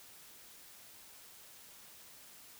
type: silence
effects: white hiss -56 dBFS RMS until 2.59 s